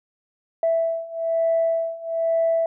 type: beating tone pair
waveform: sine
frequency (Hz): 659.3 / 660.4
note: E5 / E5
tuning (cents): 0 / +3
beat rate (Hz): 1.1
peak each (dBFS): -23 / -21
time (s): 0.63-2.66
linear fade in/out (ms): 2
effects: tanh soft clip ceiling -12 dBFS